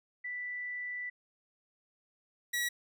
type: tone pair in turn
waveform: sine / sawtooth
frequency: 1975.5 / 1927 Hz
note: B6 / B6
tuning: 0 / -43 cents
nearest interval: unison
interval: 43 cents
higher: first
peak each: -36 / -27 dBFS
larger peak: second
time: 0.24-1.1 / 2.53-2.69 s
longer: first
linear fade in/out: 10 ms
effects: none